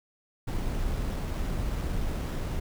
brown noise with sample-and-hold, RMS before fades -30 dBFS, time 0.47-2.6 s, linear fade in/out 10 ms, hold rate 8820 Hz, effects none

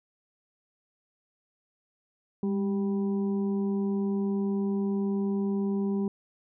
harmonic tone with a mistuned harmonic, 196 Hz, G3, in tune, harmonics 1 / 2 / 4 / 5, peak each -26 / -32 / -48 / -48 dBFS, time 2.43-6.08 s, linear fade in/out 2 ms, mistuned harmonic 1, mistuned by +43 cents, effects none

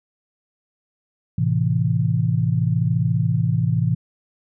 sine chord, A minor, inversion none, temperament equal, 110 / 130.81 / 164.81 Hz, A2 / C3 / E3, 0 / 0 / 0 cents, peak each -21 dBFS, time 1.38-3.95 s, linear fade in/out 5 ms, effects none

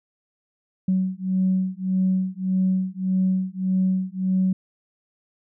sine beating tone pair, 186.4 / 188.1 Hz, F#3 / F#3, +13 / +29 cents, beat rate 1.7 Hz, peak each -22 dBFS, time 0.88-4.53 s, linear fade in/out 5 ms, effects tanh soft clip ceiling -12 dBFS

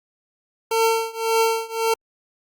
25% pulse tone with tremolo, 451.7 Hz, A4, 45 cents sharp, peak -11 dBFS, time 0.71-1.94 s, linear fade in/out 5 ms, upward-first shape triangle, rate 1.8 Hz, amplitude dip 95%, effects Opus 48 kbps

